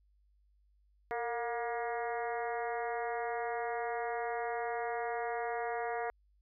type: harmonic tone with a mistuned harmonic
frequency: 237.7 Hz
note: A#3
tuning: 34 cents sharp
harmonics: 2 / 3 / 4 / 5 / 6 / 7 / 8 / 9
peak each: -38 / -37 / -44 / -47 / -47 / -47 / -46 / -51 dBFS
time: 1.11-6.1 s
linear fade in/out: 0 ms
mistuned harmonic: 2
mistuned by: -52 cents
effects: added 50 Hz sine -66 dBFS peak until 6.41 s